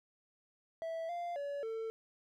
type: tone with pitch steps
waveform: triangle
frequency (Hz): 656 / 695 / 569 / 447.9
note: E5 / F5 / C#5 / A4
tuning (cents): -9 / -9 / +45 / +31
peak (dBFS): -35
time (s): 0.82-1.9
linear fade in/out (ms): 0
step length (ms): 270
effects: none